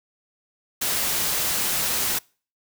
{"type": "noise", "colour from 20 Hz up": "white", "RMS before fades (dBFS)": -24, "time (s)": [0.81, 2.19], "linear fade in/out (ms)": 10, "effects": ["noise-tail reverb RT60 0.4 s tail -26 dB re dry"]}